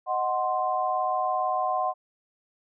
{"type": "chord", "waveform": "sine", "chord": "C diminished", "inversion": "first", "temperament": "equal", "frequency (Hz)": [622.3, 740, 1046.5], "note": ["Eb5", "Gb5", "C6"], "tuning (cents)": [0, 0, 0], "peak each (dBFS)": [-31, -26, -28], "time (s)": [0.06, 1.94], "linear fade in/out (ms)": 50, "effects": []}